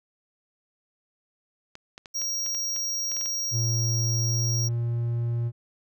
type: clicks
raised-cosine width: 0.2 ms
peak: -24 dBFS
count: 11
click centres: 1.754 / 1.979 / 2.058 / 2.217 / 2.463 / 2.548 / 2.763 / 3.117 / 3.167 / 3.212 / 3.259 s
type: tone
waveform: square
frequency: 5640 Hz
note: F8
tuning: 16 cents sharp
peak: -27 dBFS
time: 2.14-4.69 s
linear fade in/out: 20 ms
type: tone with pitch glide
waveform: triangle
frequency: 116.54 to 118.03 Hz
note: A#2 to A#2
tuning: 0 to +22 cents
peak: -22 dBFS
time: 3.51-5.52 s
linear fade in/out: 50 ms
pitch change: +22 cents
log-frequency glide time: 4.2-4.4 s
effects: none